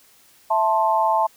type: chord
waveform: sine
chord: A minor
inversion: second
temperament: just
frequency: 660 / 880 / 1056 Hz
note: E5 / A5 / C6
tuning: +2 / 0 / +16 cents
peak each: -22 / -18 / -23 dBFS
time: 0.5-1.27 s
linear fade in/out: 10 ms
effects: white hiss -54 dBFS RMS until 1.36 s